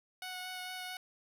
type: tone with vibrato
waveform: 10% pulse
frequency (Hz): 736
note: F#5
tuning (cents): -9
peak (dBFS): -32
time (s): 0.22-0.97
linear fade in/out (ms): 2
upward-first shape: sine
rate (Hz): 4.4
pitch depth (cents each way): 10
effects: none